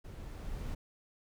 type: noise with level ramp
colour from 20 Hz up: brown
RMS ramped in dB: -46 to -38 dBFS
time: 0.04-0.75 s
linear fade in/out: 10 ms
effects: none